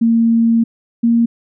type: tone pair in turn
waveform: sine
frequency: 229.5 / 232.8 Hz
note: A#3 / A#3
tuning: -27 / -2 cents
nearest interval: unison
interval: 25 cents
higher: second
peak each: -9 dBFS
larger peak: neither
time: 0.01-0.64 / 1.03-1.26 s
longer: first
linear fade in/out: 10 ms
effects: none